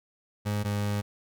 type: tone pair in turn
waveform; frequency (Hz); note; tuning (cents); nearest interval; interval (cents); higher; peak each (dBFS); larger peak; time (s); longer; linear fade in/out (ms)
30% pulse; 103.83 / 102.82; G#2 / G#2; 0 / -17; unison; 17; first; -24; neither; 0.45-0.64 / 0.64-1.02; second; 20
effects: none